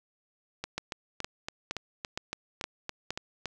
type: two click trains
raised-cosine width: 0.2 ms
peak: -17 / -15 dBFS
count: 11 / 6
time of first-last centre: 0.64-3.457 / 0.78-3.106 s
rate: 3.55 / 2.15 Hz
effects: none